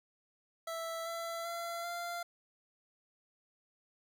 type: tone with pitch steps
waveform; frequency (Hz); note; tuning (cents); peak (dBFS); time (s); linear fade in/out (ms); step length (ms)
25% pulse; 659.3 / 670 / 681 / 692.1; E5 / E5 / F5 / F5; 0 / +28 / -44 / -16; -34; 0.67-2.23; 5; 390
effects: none